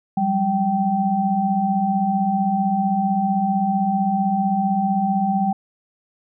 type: tone cluster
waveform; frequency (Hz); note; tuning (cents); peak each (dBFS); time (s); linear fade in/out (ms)
sine; 182.3 / 197.9 / 776; F#3 / G3 / G5; -25 / +17 / -18; -27 / -20 / -20; 0.17-5.53; 5
effects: none